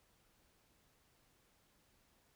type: silence
effects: pink hiss -73 dBFS RMS until 2.35 s